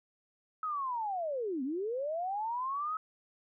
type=linear two-way sweep; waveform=sine; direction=down then up; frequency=1291 to 247.8 to 1291 Hz; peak=-32 dBFS; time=0.63-2.97 s; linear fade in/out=2 ms; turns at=1.63 s; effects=none